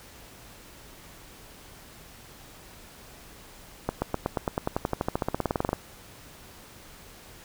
accelerating click train, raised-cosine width 1 ms, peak -11 dBFS, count 25, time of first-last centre 3.89-5.731 s, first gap 130 ms, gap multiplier 0.95, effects pink hiss -49 dBFS RMS until 7.44 s

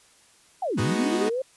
sine linear two-way sweep, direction down then up, 802 to 94.5 to 538 Hz, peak -24 dBFS, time 0.62-1.42 s, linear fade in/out 5 ms, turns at 0.8 s
sawtooth chord, G# minor seventh, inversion none, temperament equal, 207.7 / 246.9 / 311.1 / 370 Hz, G#3 / B3 / D#4 / F#4, 0 / 0 / 0 / 0 cents, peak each -26 dBFS, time 0.77-1.3 s, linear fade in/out 20 ms
effects white hiss -57 dBFS RMS until 1.56 s + resampled to 24000 Hz

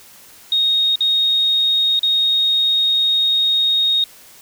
sine tone with dropouts, 3729 Hz, A#7, in tune, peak -13 dBFS, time 0.52-4.04 s, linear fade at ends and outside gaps 2 ms, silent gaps 0.957-1.006 / 1.993-2.031 s, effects white hiss -44 dBFS RMS until 4.41 s

